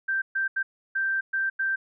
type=tone bursts at uneven times; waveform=sine; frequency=1568 Hz; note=G6; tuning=in tune; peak=-23 dBFS; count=6; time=0.08-0.22 / 0.35-0.48 / 0.56-0.63 / 0.95-1.21 / 1.33-1.5 / 1.59-1.76 s; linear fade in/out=10 ms; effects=none